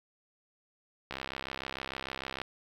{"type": "click train", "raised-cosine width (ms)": 0.3, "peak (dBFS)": -20, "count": 88, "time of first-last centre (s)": [1.11, 2.416], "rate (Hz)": 66.6, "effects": ["8-bit"]}